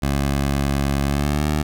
15% pulse tone with pitch glide, 69.7 to 75.57 Hz, C#2 to D#2, +10 to -50 cents, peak -12 dBFS, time 0.02-1.63 s, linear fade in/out 10 ms, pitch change +140 cents, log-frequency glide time 1.04-1.51 s, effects none

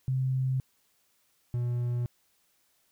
sine / triangle tone pair in turn, 130.81 / 121.26 Hz, C3 / B2, 0 / -31 cents, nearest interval minor second, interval 131 cents, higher first, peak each -25 dBFS, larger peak neither, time 0.08-0.6 / 1.54-2.06 s, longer neither, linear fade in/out 0 ms, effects white hiss -70 dBFS RMS until 2.91 s

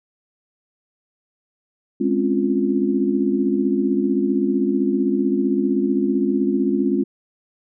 sine chord, Db major seventh, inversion second, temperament equal, 207.7 / 261.6 / 277.2 / 349.2 Hz, Ab3 / C4 / Db4 / F4, 0 / 0 / 0 / 0 cents, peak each -22 dBFS, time 2-7.04 s, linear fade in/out 10 ms, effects none

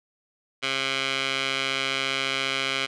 15% pulse tone with band-pass filter, 134.7 Hz, C#3, 49 cents flat, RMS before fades -27 dBFS, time 0.62-2.87 s, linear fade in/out 20 ms, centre 2800 Hz, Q 1.8, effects resampled to 24000 Hz

